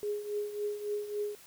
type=tone with tremolo; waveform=sine; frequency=415.3 Hz; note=G#4; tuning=in tune; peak=-29 dBFS; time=0.03-1.35 s; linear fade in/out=0 ms; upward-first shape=triangle; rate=3.6 Hz; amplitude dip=75%; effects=white hiss -55 dBFS RMS until 1.46 s